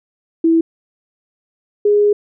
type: tone pair in turn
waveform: sine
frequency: 328.3 / 413.6 Hz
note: E4 / G#4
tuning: -7 / -7 cents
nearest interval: major third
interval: 400 cents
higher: second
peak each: -9 dBFS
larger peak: neither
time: 0.44-0.61 / 1.85-2.13 s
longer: second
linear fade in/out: 5 ms
effects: none